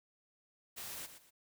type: noise with echo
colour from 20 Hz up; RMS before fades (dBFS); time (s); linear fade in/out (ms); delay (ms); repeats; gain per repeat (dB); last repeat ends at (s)
white; -45; 0.76-1.07; 20; 120; 2; -10; 1.31
effects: none